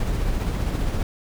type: noise with tremolo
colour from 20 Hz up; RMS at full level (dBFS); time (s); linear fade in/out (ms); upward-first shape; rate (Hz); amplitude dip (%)
brown; -22; 0-1.03; 2; triangle; 15; 35
effects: none